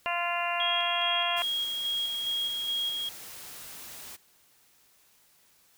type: harmonic tone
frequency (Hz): 346.4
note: F4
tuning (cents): -14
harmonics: 2 / 3 / 4 / 5 / 6 / 7 / 8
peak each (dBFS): -32 / -33 / -38 / -38 / -39 / -39 / -33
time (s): 0.06-1.42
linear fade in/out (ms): 0
type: tone with tremolo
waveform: sine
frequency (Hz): 3277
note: G#7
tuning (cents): -24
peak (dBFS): -27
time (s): 0.6-3.09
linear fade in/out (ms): 2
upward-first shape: square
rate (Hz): 2.4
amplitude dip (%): 30
type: noise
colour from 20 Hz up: white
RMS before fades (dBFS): -44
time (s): 1.36-4.17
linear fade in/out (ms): 20
effects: white hiss -63 dBFS RMS until 5.77 s